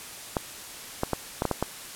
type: clicks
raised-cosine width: 1 ms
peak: -10 dBFS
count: 7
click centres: 0.368 / 1.034 / 1.133 / 1.421 / 1.453 / 1.513 / 1.626 s
effects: white hiss -41 dBFS RMS until 1.95 s + low-pass 12000 Hz 12 dB/octave